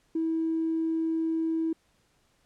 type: tone with tanh clipping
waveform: triangle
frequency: 324.4 Hz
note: E4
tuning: 28 cents flat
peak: -25 dBFS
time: 0.15-1.73 s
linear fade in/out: 5 ms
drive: 4 dB
effects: pink hiss -68 dBFS RMS until 2.45 s + low-pass 10000 Hz 12 dB/octave